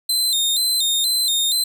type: tone with vibrato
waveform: sawtooth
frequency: 3868 Hz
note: B7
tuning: 37 cents flat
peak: -14 dBFS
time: 0.09-1.64 s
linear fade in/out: 5 ms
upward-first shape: square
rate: 2.1 Hz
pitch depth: 88 cents each way
effects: none